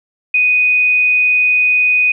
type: tone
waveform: sine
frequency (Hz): 2489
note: D#7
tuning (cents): 0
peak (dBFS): -9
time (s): 0.34-2.12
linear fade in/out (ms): 5
effects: none